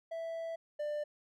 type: tone pair in turn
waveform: triangle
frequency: 659.3 / 594.2 Hz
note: E5 / D5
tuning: 0 / +20 cents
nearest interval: major second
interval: 180 cents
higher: first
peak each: -35 / -32 dBFS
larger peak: second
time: 0.11-0.56 / 0.79-1.04 s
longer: first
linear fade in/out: 10 ms
effects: none